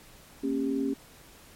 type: tone cluster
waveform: sine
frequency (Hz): 231.5 / 273.2 / 398.8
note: A#3 / C#4 / G4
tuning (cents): -12 / -25 / +30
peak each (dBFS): -34 / -27 / -33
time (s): 0.43-0.94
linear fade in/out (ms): 10
effects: pink hiss -53 dBFS RMS until 1.55 s + MP3 64 kbps